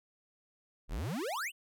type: exponential sweep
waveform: square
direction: up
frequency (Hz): 30.87 to 3136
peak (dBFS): -35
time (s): 0.88-1.52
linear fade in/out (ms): 50
effects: none